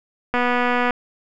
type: click train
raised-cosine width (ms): 0.5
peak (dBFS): -6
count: 140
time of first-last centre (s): 0.34-0.907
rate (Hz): 245
effects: none